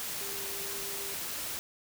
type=tone in noise; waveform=sine; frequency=397.1 Hz; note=G4; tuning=22 cents sharp; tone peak=-45 dBFS; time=0.21-1.14 s; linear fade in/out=0 ms; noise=white; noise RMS=-37 dBFS; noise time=0-1.59 s; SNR=-11 dB; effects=none